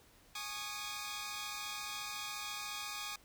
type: chord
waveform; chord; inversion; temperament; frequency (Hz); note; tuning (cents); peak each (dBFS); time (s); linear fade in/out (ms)
10% pulse; Ab suspended fourth; none; equal with one note detuned; 830.6 / 1108.7 / 1228.8; Ab5 / Db6 / Eb6; 0 / 0 / -22; -38 / -38 / -35; 0.35-3.16; 5
effects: pink hiss -64 dBFS RMS until 3.24 s